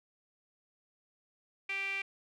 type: tone with band-pass filter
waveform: sawtooth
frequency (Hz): 392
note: G4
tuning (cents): 0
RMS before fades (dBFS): -36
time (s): 1.69-2.02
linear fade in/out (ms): 5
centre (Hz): 2400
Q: 9.4
effects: none